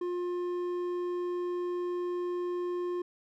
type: tone with hard clipping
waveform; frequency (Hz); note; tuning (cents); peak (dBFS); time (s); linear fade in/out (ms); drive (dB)
sine; 354.5; F4; +26; -32; 0.01-3.02; 5; 6
effects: none